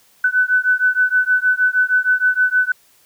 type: beating tone pair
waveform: sine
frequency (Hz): 1499 / 1505.4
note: F#6 / F#6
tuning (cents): +22 / +29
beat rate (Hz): 6.4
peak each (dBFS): -16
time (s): 0.24-2.72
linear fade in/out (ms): 5
effects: white hiss -54 dBFS RMS until 3.05 s